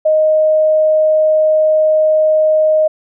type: tone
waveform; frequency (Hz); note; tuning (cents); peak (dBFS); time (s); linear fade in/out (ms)
sine; 622; D#5; -1; -8; 0.05-2.88; 10
effects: none

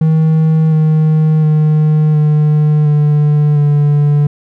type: tone with pitch steps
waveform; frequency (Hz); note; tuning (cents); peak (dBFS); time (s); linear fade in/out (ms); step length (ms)
triangle; 158.6 / 156.06 / 153.55 / 151.09 / 148.66 / 146.28; D#3 / D#3 / D#3 / D3 / D3 / D3; +33 / +6 / -23 / +49 / +21 / -7; -5; 0.01-4.27; 5; 710
effects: none

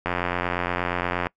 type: click train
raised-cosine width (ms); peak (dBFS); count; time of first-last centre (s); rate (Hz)
0.5; -9; 108; 0.06-1.269; 88.5
effects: noise-tail reverb RT60 0.1 s tail -24 dB re dry

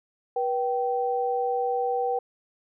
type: tone pair together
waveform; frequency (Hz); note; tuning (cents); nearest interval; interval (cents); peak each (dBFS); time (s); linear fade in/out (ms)
sine; 484.9 / 775; B4 / G5; -32 / -20; minor sixth; 812; -26; 0.36-2.19; 5
effects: none

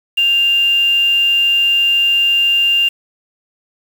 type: tone with quantisation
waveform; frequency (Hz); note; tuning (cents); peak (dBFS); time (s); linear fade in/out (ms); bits
sine; 2794; F7; 0; -10; 0.17-2.89; 10; 5
effects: none

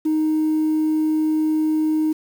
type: tone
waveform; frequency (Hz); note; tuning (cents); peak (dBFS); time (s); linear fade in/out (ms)
sine; 311.1; D#4; 0; -15; 0.05-2.13; 10
effects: tanh soft clip ceiling -13 dBFS + 7-bit

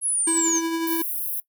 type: linear sweep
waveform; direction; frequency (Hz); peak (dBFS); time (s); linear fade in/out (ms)
sine; down; 10790 to 5920; -20; 0.01-0.62; 50
type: tone with tremolo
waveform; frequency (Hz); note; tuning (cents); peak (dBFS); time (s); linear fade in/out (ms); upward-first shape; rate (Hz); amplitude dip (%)
square; 329.6; E4; 0; -22; 0.27-1.02; 5; triangle; 11; 40
type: high-pass noise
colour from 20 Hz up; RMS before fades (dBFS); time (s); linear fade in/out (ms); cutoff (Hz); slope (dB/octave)
white; -28; 0.87-1.4; 2; 10000; 96
effects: noise-tail reverb RT60 0.1 s tail -20 dB re dry

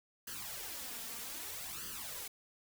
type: noise with flanger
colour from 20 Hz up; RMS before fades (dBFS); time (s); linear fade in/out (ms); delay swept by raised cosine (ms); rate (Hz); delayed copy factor
white; -44; 0.27-2.28; 5; 0.64 to 4.44; 0.63; +0.75
effects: none

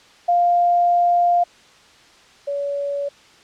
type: tone pair in turn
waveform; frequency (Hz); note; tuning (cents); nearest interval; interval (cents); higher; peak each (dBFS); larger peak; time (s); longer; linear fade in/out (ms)
sine; 700 / 566.8; F5 / C#5; +4 / +38; major third; 366; first; -13 / -21; first; 0.28-1.44 / 2.47-3.09; first; 10
effects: white hiss -49 dBFS RMS until 3.43 s + low-pass 5000 Hz 12 dB/octave

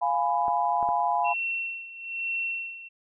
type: chord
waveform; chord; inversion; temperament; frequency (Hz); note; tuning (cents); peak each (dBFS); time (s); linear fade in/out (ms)
sine; F diminished; none; equal with one note detuned; 698.5 / 830.6 / 995.2; F5 / Ab5 / Cb6; 0 / 0 / +13; -27 / -26 / -27; 0.01-1.34; 20
type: clicks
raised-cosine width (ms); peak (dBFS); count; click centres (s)
1; -24; 3; 0.482 / 0.828 / 0.889
type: tone with tremolo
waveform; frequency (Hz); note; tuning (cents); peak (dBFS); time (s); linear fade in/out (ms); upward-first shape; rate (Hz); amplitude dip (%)
sine; 2713; E7; +49; -26; 1.24-2.89; 20; sine; 1.1; 80
effects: none

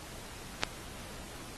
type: clicks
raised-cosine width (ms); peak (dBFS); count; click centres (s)
0.2; -18 / -7; 2; 0.625 / 0.635
effects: pink hiss -47 dBFS RMS until 1.57 s + AAC 32 kbps

